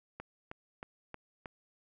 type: click train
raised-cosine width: 0.5 ms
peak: -27 dBFS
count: 5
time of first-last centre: 0.2-1.458 s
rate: 3.18 Hz
effects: none